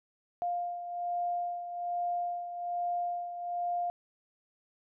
sine beating tone pair, 702 / 703.2 Hz, F5 / F5, +9 / +12 cents, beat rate 1.2 Hz, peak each -32 / -39 dBFS, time 0.42-3.9 s, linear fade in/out 0 ms, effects none

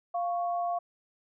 sine tone pair together, 697.9 / 1108.7 Hz, F5 / C#6, -1 / 0 cents, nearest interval minor sixth, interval 801 cents, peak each -28 / -37 dBFS, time 0.14-0.79 s, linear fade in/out 10 ms, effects none

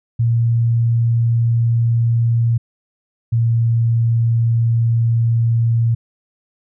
sine tone pair in turn, 116.54 / 115.73 Hz, A#2 / A#2, 0 / -12 cents, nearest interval unison, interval 12 cents, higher first, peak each -12 dBFS, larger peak neither, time 0.19-2.58 / 3.32-5.95 s, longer second, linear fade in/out 10 ms, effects none

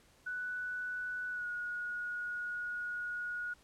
sine tone with pitch glide, 1484 to 1449.3 Hz, F#6 to F#6, +5 to -36 cents, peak -36 dBFS, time 0.26-3.54 s, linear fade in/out 10 ms, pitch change -41 cents, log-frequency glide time 1.3-1.47 s, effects pink hiss -65 dBFS RMS until 3.63 s + low-pass 11000 Hz 12 dB/octave

